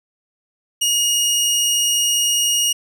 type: tone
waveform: 20% pulse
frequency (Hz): 2869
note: F7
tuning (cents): +46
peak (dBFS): -10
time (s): 0.81-2.73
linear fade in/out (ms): 10
effects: none